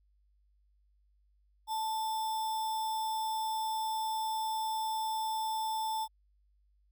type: tone with sample-and-hold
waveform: sine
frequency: 880 Hz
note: A5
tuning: in tune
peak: -31 dBFS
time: 1.67-6.08 s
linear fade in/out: 50 ms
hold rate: 4410 Hz
effects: added 50 Hz sine -66 dBFS peak until 6.91 s